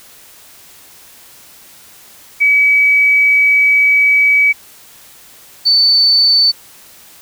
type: tone pair in turn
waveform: sine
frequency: 2279 / 4517 Hz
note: C#7 / C#8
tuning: +47 / +32 cents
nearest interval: octave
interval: 1185 cents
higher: second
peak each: -7 / -7 dBFS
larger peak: neither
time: 2.4-4.53 / 5.65-6.52 s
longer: first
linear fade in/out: 20 ms
effects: white hiss -41 dBFS RMS until 7.21 s